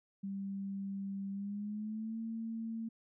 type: tone with pitch glide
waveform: sine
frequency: 196.5 to 225.7 Hz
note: G3 to A3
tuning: +4 to +44 cents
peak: -37 dBFS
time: 0.23-2.89 s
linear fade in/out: 10 ms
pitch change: +240 cents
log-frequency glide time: 1.31-2.19 s
effects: none